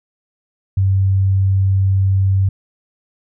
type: tone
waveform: sine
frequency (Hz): 96.4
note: G2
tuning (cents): -28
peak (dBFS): -11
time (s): 0.77-2.49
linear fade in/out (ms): 5
effects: none